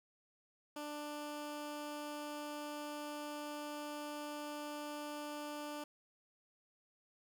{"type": "tone", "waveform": "15% pulse", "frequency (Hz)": 295.7, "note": "D4", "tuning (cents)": 12, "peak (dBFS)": -36, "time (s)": [0.76, 5.84], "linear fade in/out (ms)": 5, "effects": []}